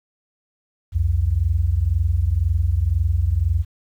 sine tone pair together, 65.6 / 87.57 Hz, C2 / F2, +5 / +5 cents, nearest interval perfect fourth, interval 500 cents, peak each -20 / -18 dBFS, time 0.92-3.65 s, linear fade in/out 50 ms, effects 9-bit

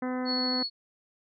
harmonic tone, 253.4 Hz, B3, 45 cents sharp, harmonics 1 / 2 / 3 / 4 / 5 / 6 / 7 / 8, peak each -30 / -36 / -40 / -42 / -44 / -46 / -47 / -48 dBFS, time 0.02-0.63 s, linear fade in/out 5 ms
sine tone, 4380 Hz, C#8, 22 cents flat, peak -28 dBFS, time 0.25-0.7 s, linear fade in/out 50 ms
effects none

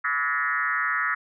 sine tone with frequency modulation, 1568 Hz, G6, in tune, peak -22 dBFS, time 0.04-1.15 s, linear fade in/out 10 ms, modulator 140 Hz, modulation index 2.8, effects none

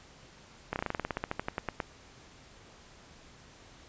slowing click train, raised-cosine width 0.5 ms, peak -16 dBFS, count 18, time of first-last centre 0.73-1.802 s, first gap 29 ms, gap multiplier 1.09, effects pink hiss -55 dBFS RMS until 3.88 s + resampled to 16000 Hz

